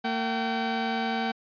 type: tone pair together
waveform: sawtooth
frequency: 227.6 / 767 Hz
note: A#3 / G5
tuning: -41 / -38 cents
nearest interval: octave + major sixth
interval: 2103 cents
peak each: -25 dBFS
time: 0.04-1.32 s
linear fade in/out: 10 ms
effects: resampled to 11025 Hz